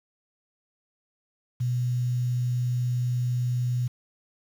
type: tone with quantisation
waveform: sine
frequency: 123.47 Hz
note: B2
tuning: in tune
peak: -23 dBFS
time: 1.6-3.88 s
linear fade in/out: 10 ms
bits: 8
effects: none

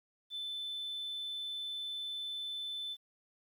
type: tone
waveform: sine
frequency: 3520 Hz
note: A7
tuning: in tune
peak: -36 dBFS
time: 0.3-2.97 s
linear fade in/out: 50 ms
effects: tanh soft clip ceiling -34 dBFS + 11-bit

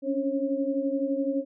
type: tone cluster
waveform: sine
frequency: 272.1 / 283.9 / 543 Hz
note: C#4 / C#4 / C#5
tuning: -32 / +41 / -36 cents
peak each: -29 dBFS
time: 0.02-1.45 s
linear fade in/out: 50 ms
effects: none

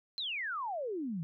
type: exponential sweep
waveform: sine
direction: down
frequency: 4186 to 154.1 Hz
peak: -34 dBFS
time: 0.18-1.23 s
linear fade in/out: 0 ms
effects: none

